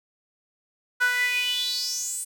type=tone with high-pass filter sweep; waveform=sawtooth; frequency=493.9 Hz; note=B4; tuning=in tune; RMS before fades=-26 dBFS; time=1-2.25 s; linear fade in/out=20 ms; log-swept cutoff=1400 to 9100 Hz; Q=7.6; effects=none